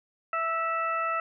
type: harmonic tone with a mistuned harmonic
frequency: 659.3 Hz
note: E5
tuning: in tune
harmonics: 1 / 2 / 3 / 4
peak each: -34 / -27 / -37 / -37 dBFS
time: 0.33-1.2 s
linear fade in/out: 2 ms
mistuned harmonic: 3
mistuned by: -26 cents
effects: none